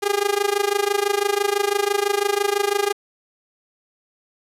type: tone with amplitude modulation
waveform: sawtooth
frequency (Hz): 405.8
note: G#4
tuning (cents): -40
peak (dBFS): -11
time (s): 0.02-2.93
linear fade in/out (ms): 20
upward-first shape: sine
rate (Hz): 26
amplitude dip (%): 90
effects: resampled to 32000 Hz + 7-bit